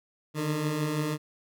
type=beating tone pair; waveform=20% pulse; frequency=146.83 / 152.93 Hz; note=D3 / D#3; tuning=0 / -30 cents; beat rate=6.1 Hz; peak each=-30 / -23 dBFS; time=0.34-1.18 s; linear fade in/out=50 ms; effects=none